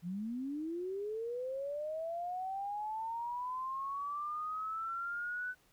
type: linear sweep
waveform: sine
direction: up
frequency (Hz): 164.81 to 1505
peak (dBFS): -36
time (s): 0.02-5.55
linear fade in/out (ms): 50
effects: pink hiss -69 dBFS RMS until 5.72 s